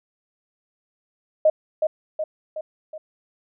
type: tone with echo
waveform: sine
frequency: 622.3 Hz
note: D#5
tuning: in tune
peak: -12 dBFS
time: 1.45-1.5 s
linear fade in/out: 5 ms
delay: 370 ms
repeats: 4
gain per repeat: -5 dB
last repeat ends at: 2.98 s
effects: none